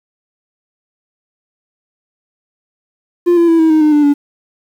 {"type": "tone with pitch steps", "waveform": "triangle", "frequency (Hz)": [349.2, 339.7, 330.4, 321.3, 312.5, 304, 295.7, 287.6], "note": ["F4", "F4", "E4", "E4", "D#4", "D#4", "D4", "D4"], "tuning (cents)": [0, -48, 4, -44, 8, -40, 12, -36], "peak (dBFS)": -4, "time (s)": [3.26, 4.14], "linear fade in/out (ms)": 20, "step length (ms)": 110, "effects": ["tanh soft clip ceiling 0 dBFS", "7-bit"]}